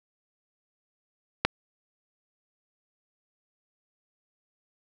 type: click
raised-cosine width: 0.3 ms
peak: -4 dBFS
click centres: 1.45 s
effects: none